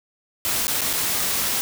white noise with dropouts, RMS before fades -23 dBFS, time 0.45-1.61 s, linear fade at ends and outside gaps 0 ms, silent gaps 0.67-0.68 / 0.809-0.816 / 0.93-0.935 s, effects none

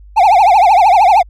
triangle tone with vibrato, 784 Hz, G5, in tune, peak -3 dBFS, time 0.16-1.23 s, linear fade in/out 20 ms, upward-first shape triangle, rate 13 Hz, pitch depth 250 cents each way, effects added 50 Hz sine -35 dBFS peak until 1.29 s

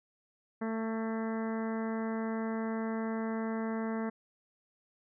harmonic tone with a mistuned harmonic, 223.1 Hz, A3, 24 cents sharp, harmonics 1 / 2 / 3 / 4 / 5 / 6 / 7 / 8 / 9, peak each -33 / -39 / -43 / -45 / -47 / -49 / -50 / -51 / -52 dBFS, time 0.61-4.1 s, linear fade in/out 10 ms, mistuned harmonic 7, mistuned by +27 cents, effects none

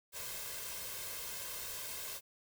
white noise with comb filter, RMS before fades -43 dBFS, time 0.12-2.21 s, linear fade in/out 50 ms, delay 1.9 ms, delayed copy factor +0.65, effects none

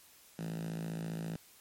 5% pulse tone with high-pass filter, 55 Hz, A1, in tune, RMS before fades -39 dBFS, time 0.39-1.36 s, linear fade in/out 0 ms, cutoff 170 Hz, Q 7.3, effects white hiss -60 dBFS RMS until 1.6 s + MP3 64 kbps

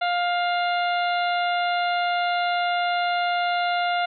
harmonic tone with a mistuned harmonic, 704 Hz, F5, 14 cents sharp, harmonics 1 / 2 / 3 / 4 / 5 / 6, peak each -22 / -28 / -32 / -34 / -36 / -38 dBFS, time 0.01-4.06 s, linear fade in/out 10 ms, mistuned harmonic 6, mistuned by -73 cents, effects none

